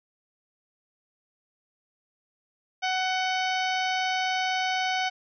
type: harmonic tone with a mistuned harmonic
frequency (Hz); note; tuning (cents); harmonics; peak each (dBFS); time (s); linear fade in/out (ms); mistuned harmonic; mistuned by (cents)
746; F#5; +14; 1 / 2 / 3 / 4 / 5 / 6 / 7 / 8; -27 / -32 / -32 / -34 / -39 / -40 / -42 / -42; 2.82-5.1; 20; 4; +24
effects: none